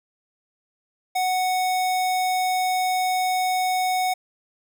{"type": "tone", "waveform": "square", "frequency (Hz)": 740, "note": "F#5", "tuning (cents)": 0, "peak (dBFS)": -21, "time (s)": [1.15, 4.14], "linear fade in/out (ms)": 10, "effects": []}